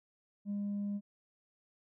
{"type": "tone with tanh clipping", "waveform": "triangle", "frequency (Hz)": 203.1, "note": "G#3", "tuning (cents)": -38, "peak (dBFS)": -34, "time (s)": [0.45, 1.01], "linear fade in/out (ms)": 50, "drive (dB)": 6, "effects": []}